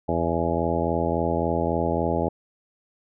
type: harmonic tone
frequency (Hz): 83.6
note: E2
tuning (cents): +25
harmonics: 1 / 2 / 3 / 4 / 5 / 6 / 7 / 8 / 10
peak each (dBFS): -30 / -30 / -30 / -30 / -30 / -30 / -30 / -30 / -30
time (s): 0.08-2.29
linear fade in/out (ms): 10
effects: none